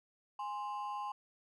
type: ring-modulated tone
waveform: triangle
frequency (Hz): 937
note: A#5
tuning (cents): +9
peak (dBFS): -32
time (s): 0.39-1.12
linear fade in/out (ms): 5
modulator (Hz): 110
effects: tanh soft clip ceiling -28 dBFS